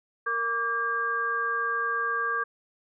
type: tone cluster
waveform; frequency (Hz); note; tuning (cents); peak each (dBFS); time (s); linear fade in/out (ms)
sine; 464.5 / 1163 / 1611; A#4 / D6 / G6; -6 / -17 / +47; -36 / -28 / -28; 0.26-2.44; 10
effects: none